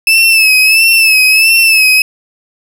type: tone with vibrato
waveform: 35% pulse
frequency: 2614 Hz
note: E7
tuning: 15 cents flat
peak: -3 dBFS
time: 0.07-2.02 s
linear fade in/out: 2 ms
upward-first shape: sine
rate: 1.5 Hz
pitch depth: 61 cents each way
effects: none